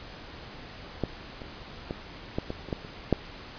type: clicks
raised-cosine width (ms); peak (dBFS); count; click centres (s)
2; -13 / -27 / -18 / -14 / -18 / -26 / -15 / -29 / -7; 9; 1.037 / 1.418 / 1.909 / 2.385 / 2.504 / 2.687 / 2.728 / 2.849 / 3.127
effects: pink hiss -44 dBFS RMS until 3.58 s + resampled to 11025 Hz